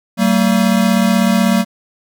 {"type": "tone pair together", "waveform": "square", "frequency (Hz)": [191.1, 227.3], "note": ["G3", "A#3"], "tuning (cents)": [-44, -43], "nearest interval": "minor third", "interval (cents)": 301, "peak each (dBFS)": -14, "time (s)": [0.17, 1.65], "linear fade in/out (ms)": 50, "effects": []}